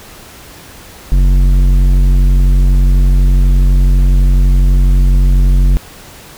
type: tone with tanh clipping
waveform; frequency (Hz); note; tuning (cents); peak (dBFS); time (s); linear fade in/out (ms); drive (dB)
sine; 46.03; F#1; -8; -7; 1.12-5.77; 0; 11
effects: pink hiss -35 dBFS RMS until 6.37 s